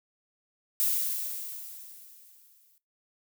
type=noise with exponential decay; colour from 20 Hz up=violet; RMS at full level=-25 dBFS; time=0.8-2.78 s; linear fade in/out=0 ms; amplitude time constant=430 ms; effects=noise-tail reverb RT60 0.2 s tail -18 dB re dry